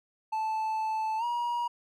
triangle tone with pitch glide, 876 to 955.3 Hz, A5 to A#5, -8 to +42 cents, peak -26 dBFS, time 0.32-1.68 s, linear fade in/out 10 ms, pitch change +150 cents, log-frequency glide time 1.18-1.24 s, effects none

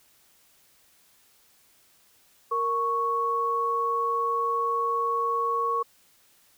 sine tone pair together, 465.2 / 1108.7 Hz, A#4 / C#6, -4 / 0 cents, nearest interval octave + minor third, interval 1504 cents, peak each -30 / -24 dBFS, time 2.51-5.83 s, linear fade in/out 10 ms, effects white hiss -61 dBFS RMS until 6.57 s

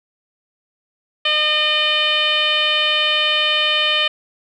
10% pulse tone with low-pass filter, 608 Hz, D#5, 40 cents flat, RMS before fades -17 dBFS, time 1.25-4.08 s, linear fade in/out 5 ms, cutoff 3200 Hz, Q 4.6, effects none

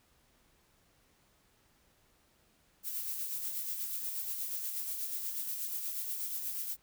violet noise with tremolo, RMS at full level -36 dBFS, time 2.83-6.77 s, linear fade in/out 50 ms, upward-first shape sine, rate 8.3 Hz, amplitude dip 40%, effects pink hiss -69 dBFS RMS until 6.82 s

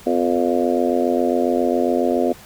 harmonic tone with a mistuned harmonic, 87.31 Hz, F2, in tune, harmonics 3 / 4 / 5 / 6 / 7 / 8, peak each -21 / -22 / -23 / -24 / -24 / -25 dBFS, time 0.06-2.33 s, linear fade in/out 10 ms, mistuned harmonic 3, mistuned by -53 cents, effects pink hiss -43 dBFS RMS until 2.45 s

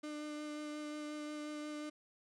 35% pulse tone with vibrato, 300 Hz, D4, 37 cents sharp, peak -40 dBFS, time 0.03-1.9 s, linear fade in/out 10 ms, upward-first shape sine, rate 5.6 Hz, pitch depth 11 cents each way, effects resampled to 22050 Hz + 13-bit

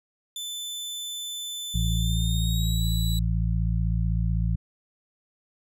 sawtooth tone with pitch glide, 3520 to 3928 Hz, A7 to B7, 0 to -10 cents, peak -29 dBFS, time 0.36-3.19 s, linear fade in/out 2 ms, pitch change +190 cents, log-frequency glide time 1.97-2.86 s
harmonic tone, 55.9 Hz, A1, 28 cents sharp, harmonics 1 / 2 / 3, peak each -24 / -27 / -29 dBFS, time 1.74-4.56 s, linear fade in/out 10 ms
effects none

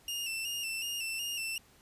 sawtooth tone with vibrato, 2753 Hz, F7, 25 cents flat, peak -31 dBFS, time 0.08-1.58 s, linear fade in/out 2 ms, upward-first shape square, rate 2.7 Hz, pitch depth 50 cents each way, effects pink hiss -62 dBFS RMS until 1.81 s + resampled to 32000 Hz

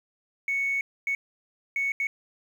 sine tone bursts at uneven times, 2217 Hz, C#7, in tune, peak -23 dBFS, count 4, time 0.48-0.81 / 1.07-1.15 / 1.76-1.92 / 2-2.07 s, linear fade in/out 2 ms, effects tanh soft clip ceiling -20 dBFS + 9-bit

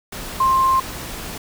sine tone in noise, 1055 Hz, C6, 14 cents sharp, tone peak -13 dBFS, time 0.4-0.8 s, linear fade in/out 5 ms, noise pink, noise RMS -31 dBFS, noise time 0.12-1.38 s, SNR +15 dB, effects none

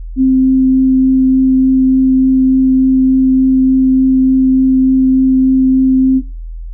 sine tone with vibrato, 261.6 Hz, C4, in tune, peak -6 dBFS, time 0.16-6.22 s, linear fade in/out 50 ms, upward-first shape triangle, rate 3.4 Hz, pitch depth 8 cents each way, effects noise-tail reverb RT60 0.3 s tail -19 dB re dry + added 41 Hz sine -22 dBFS peak until 6.73 s

